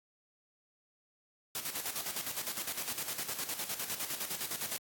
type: noise with tremolo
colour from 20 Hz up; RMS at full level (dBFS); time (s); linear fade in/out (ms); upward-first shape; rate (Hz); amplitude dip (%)
white; -36; 1.55-4.78; 0; square; 9.8; 60
effects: high-pass 100 Hz 12 dB/octave + AAC 64 kbps